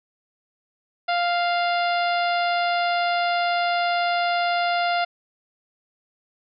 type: harmonic tone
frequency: 698 Hz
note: F5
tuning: 1 cent flat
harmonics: 1 / 2 / 3 / 4 / 5 / 6 / 7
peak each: -21 / -27 / -31 / -33 / -35 / -37 / -38 dBFS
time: 1.08-5.05 s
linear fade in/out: 10 ms
effects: none